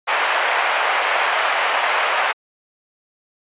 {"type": "band-pass noise", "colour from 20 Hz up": "pink", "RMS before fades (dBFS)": -19, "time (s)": [0.07, 2.33], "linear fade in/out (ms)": 20, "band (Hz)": [650, 2800], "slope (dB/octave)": 24, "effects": ["resampled to 8000 Hz"]}